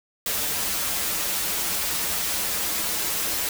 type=noise with comb filter; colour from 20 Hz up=white; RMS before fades=-26 dBFS; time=0.26-3.49 s; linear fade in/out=2 ms; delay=7.8 ms; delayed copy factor=-0.8; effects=none